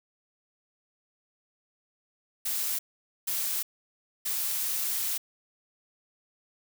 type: noise bursts at uneven times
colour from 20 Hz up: blue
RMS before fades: -30 dBFS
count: 3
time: 2.45-2.79 / 3.27-3.63 / 4.25-5.18 s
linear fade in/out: 10 ms
effects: none